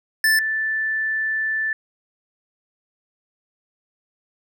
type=tone pair in turn; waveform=square / sine; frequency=1760 / 1760 Hz; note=A6 / A6; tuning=0 / 0 cents; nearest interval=unison; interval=0 cents; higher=neither; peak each=-15 / -20 dBFS; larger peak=first; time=0.24-0.39 / 0.39-1.73 s; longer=second; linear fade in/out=2 ms; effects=none